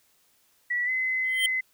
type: tone with pitch glide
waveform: sine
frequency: 1946 to 2040 Hz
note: B6 to C7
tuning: -26 to -44 cents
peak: -24 dBFS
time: 0.7-1.61 s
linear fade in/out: 10 ms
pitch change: +82 cents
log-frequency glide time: 0.85-0.9 s
type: tone with exponential growth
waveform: square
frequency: 3136 Hz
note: G7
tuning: in tune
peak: -20 dBFS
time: 1.24-1.46 s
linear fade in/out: 2 ms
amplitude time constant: 46 ms
effects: white hiss -65 dBFS RMS until 1.73 s